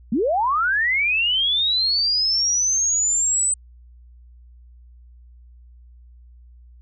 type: linear sweep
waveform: sine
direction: up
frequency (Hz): 194.1 to 8130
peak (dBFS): -17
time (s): 0.12-3.54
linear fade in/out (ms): 5
effects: added 60 Hz sine -44 dBFS peak until 6.81 s